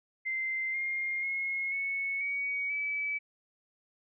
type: tone with pitch steps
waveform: sine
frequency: 2081 / 2122 / 2164 / 2207 / 2251 / 2296 Hz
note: C7 / C7 / C#7 / C#7 / C#7 / D7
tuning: -10 / +24 / -42 / -8 / +26 / -40 cents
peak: -30 dBFS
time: 0.25-3.19 s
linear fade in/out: 20 ms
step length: 490 ms
effects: none